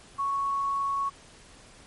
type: tone with quantisation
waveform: sine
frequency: 1108.7 Hz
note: C#6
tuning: in tune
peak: -25 dBFS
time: 0.18-1.1 s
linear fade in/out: 20 ms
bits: 9
effects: pink hiss -52 dBFS RMS until 1.86 s + MP3 48 kbps